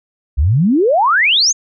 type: exponential sweep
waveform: sine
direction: up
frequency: 61.74 to 6890 Hz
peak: -9 dBFS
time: 0.37-1.53 s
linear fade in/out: 20 ms
effects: none